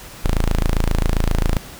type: tone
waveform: sawtooth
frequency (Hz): 27.5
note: A0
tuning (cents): 0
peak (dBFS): -11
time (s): 0.24-1.57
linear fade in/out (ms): 0
effects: pink hiss -38 dBFS RMS until 1.79 s